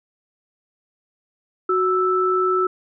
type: tone pair together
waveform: sine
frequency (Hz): 370 / 1318.5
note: F#4 / E6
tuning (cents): 0 / 0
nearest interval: octave + minor seventh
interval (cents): 2200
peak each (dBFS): -19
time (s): 1.69-2.67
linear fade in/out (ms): 5
effects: none